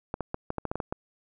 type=clicks; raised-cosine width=1 ms; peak=-16 dBFS; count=10; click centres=0.141 / 0.207 / 0.344 / 0.504 / 0.583 / 0.653 / 0.715 / 0.756 / 0.802 / 0.925 s; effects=none